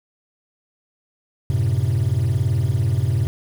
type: chord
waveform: triangle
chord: F# diminished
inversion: none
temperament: equal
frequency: 92.5 / 110 / 130.81 Hz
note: F#2 / A2 / C3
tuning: 0 / 0 / 0 cents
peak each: -19 / -18 / -18 dBFS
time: 1.5-3.27 s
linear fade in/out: 0 ms
effects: tanh soft clip ceiling -10 dBFS + 7-bit